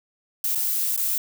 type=noise with dropouts; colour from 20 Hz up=violet; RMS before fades=-24 dBFS; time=0.44-1.18 s; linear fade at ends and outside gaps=2 ms; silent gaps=0.55-0.555 / 0.964-0.975 s; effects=none